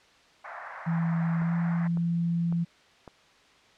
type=band-pass noise; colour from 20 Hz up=pink; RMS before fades=-41 dBFS; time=0.44-1.88 s; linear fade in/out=10 ms; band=650 to 2000 Hz; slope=48 dB/octave
type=tone with pitch glide; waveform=sine; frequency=166.4 to 169.7 Hz; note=E3 to F3; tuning=+17 to -49 cents; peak=-24 dBFS; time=0.86-2.65 s; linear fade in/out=20 ms; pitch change=+34 cents; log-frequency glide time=1.42-1.53 s
type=click train; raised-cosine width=1 ms; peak=-29 dBFS; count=4; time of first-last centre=1.42-3.077 s; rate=1.81 Hz
effects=white hiss -58 dBFS RMS until 3.77 s + low-pass 4000 Hz 12 dB/octave